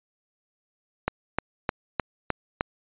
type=click train; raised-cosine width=0.5 ms; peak=-8 dBFS; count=6; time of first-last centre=1.08-2.609 s; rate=3.27 Hz; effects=resampled to 8000 Hz